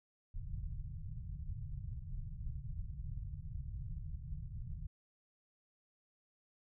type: low-pass noise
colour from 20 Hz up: pink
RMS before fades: -43 dBFS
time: 0.34-4.87 s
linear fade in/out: 10 ms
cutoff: 150 Hz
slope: 48 dB/octave
effects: none